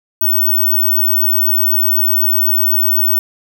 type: tone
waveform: sine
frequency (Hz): 15804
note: B9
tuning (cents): 0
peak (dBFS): -10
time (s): 0.21-3.19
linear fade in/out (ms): 2
effects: none